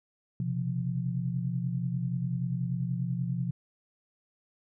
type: tone cluster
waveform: sine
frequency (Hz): 127.1 / 137.4 / 173.6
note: C3 / C#3 / F3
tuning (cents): -50 / -15 / -10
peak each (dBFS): -31 / -37 / -32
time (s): 0.4-3.51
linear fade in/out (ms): 2
effects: none